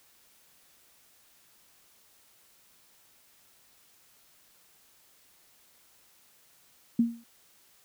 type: tone with exponential decay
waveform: sine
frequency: 233.1 Hz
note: A#3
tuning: in tune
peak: -17 dBFS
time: 6.99-7.24 s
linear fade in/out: 5 ms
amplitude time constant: 54 ms
effects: white hiss -62 dBFS RMS until 7.84 s